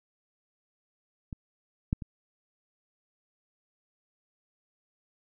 clicks, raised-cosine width 5 ms, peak -25 / -13 / -25 dBFS, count 3, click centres 1.328 / 1.929 / 2.022 s, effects none

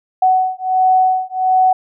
sine beating tone pair, 746 / 747.4 Hz, F#5 / F#5, +14 / +17 cents, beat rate 1.4 Hz, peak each -14 / -14 dBFS, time 0.22-1.73 s, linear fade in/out 5 ms, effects none

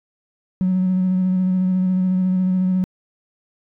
triangle tone with vibrato, 185 Hz, F#3, in tune, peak -12 dBFS, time 0.61-2.84 s, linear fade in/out 0 ms, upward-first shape square, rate 14 Hz, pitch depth 15 cents each way, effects tanh soft clip ceiling -12 dBFS

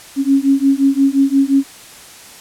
sine beating tone pair, 271.5 / 277.2 Hz, C#4 / C#4, -36 / 0 cents, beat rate 5.7 Hz, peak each -13 dBFS, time 0.16-1.64 s, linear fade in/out 50 ms, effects white hiss -38 dBFS RMS until 2.4 s + low-pass 11000 Hz 12 dB/octave

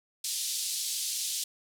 pink band-pass noise, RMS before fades -33 dBFS, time 0.24-1.44 s, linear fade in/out 5 ms, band 3800 to 12000 Hz, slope 24 dB/octave, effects none

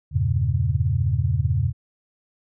sine chord, E diminished seventh, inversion none, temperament equal with one note detuned, 82.41 / 98 / 116.54 / 136.68 Hz, E2 / G2 / Bb2 / Db3, 0 / 0 / 0 / -24 cents, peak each -24 dBFS, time 0.11-1.73 s, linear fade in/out 50 ms, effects none

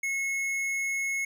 triangle tone with tanh clipping, 2180 Hz, C#7, 29 cents flat, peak -29 dBFS, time 0.03-1.25 s, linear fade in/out 5 ms, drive 16 dB, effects none

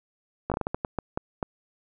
slowing click train, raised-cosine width 1 ms, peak -13 dBFS, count 11, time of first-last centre 0.5-1.428 s, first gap 17 ms, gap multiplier 1.35, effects none

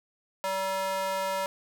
square tone with high-pass filter, 191.5 Hz, G3, 40 cents flat, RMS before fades -30 dBFS, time 0.44-1.46 s, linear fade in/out 0 ms, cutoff 740 Hz, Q 4.4, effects none

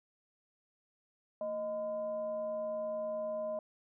sine tone with frequency modulation, 622.3 Hz, D#5, in tune, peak -34 dBFS, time 1.41-3.59 s, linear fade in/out 2 ms, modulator 395 Hz, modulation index 0.38, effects none

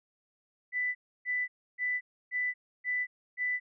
sine tone bursts, 1989 Hz, B6, 12 cents sharp, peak -28 dBFS, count 6, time 0.72-3.6 s, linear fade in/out 50 ms, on 230 ms, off 300 ms, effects none

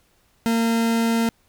40% pulse tone, 228.9 Hz, A#3, 31 cents flat, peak -17 dBFS, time 0.46-1.29 s, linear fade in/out 0 ms, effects pink hiss -62 dBFS RMS until 1.48 s

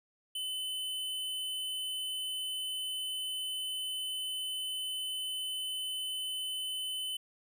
square tone, 3029 Hz, F#7, 40 cents sharp, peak -35 dBFS, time 0.35-7.17 s, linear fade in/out 5 ms, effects none

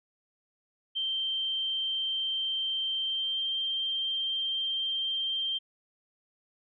sine tone with pitch glide, 3136 to 3158 Hz, G7 to G7, 0 to +12 cents, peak -28 dBFS, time 0.95-5.59 s, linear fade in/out 20 ms, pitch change +12 cents, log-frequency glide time 3.04-3.43 s, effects none

